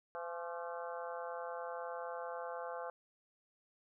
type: harmonic tone with a mistuned harmonic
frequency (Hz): 170.4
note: F3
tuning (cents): -42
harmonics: 3 / 4 / 5 / 6 / 7 / 8 / 9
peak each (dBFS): -44 / -46 / -48 / -50 / -51 / -52 / -53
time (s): 0.15-2.9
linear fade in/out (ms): 0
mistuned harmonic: 6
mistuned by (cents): +77
effects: none